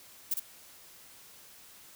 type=noise with echo; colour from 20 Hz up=violet; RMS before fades=-29 dBFS; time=0.31-0.34 s; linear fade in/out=5 ms; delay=57 ms; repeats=1; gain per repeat=-4 dB; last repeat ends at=0.397 s; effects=white hiss -54 dBFS RMS until 1.95 s